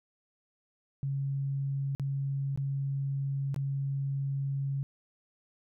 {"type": "tone with dropouts", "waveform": "sine", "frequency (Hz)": 137.9, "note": "C#3", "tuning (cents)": -9, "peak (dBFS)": -29, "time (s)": [1.03, 4.83], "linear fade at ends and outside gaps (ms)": 0, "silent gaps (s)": [[1.95, 1.997], [2.56, 2.575], [3.544, 3.562]], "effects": []}